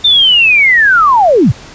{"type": "linear sweep", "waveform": "sine", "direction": "down", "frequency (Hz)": [3629, 81.6], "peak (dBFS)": -4, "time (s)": [0.04, 1.52], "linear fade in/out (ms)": 10, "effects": ["pink hiss -33 dBFS RMS until 1.74 s", "resampled to 16000 Hz"]}